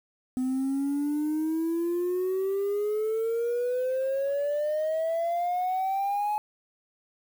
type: exponential sweep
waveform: triangle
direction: up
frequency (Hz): 253.4 to 849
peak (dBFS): -22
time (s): 0.37-6.38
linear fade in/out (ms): 0
effects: tanh soft clip ceiling -20 dBFS + 8-bit